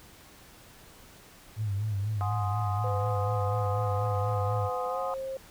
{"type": "tone with vibrato", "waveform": "sine", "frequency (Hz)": 103.4, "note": "G#2", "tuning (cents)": -7, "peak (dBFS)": -27, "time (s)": [1.56, 4.7], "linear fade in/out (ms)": 50, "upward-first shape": "sine", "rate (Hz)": 4.1, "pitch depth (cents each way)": 94}
{"type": "chord", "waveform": "sine", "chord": "Ab dominant seventh", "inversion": "third", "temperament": "equal with one note detuned", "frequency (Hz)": [726.9, 830.6, 1046.5, 1244.5], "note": ["Gb5", "Ab5", "C6", "Eb6"], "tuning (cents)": [-31, 0, 0, 0], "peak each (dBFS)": [-34, -38, -38, -36], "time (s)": [2.21, 5.14], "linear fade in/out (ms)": 0}
{"type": "tone with pitch glide", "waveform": "sine", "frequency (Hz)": [507, 532.5], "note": ["B4", "C5"], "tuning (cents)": [45, 30], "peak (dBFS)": -32, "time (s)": [2.84, 5.37], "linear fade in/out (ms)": 2, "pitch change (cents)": 85, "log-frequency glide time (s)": [4.87, 4.99]}
{"effects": ["tanh soft clip ceiling -16 dBFS", "pink hiss -53 dBFS RMS until 5.5 s"]}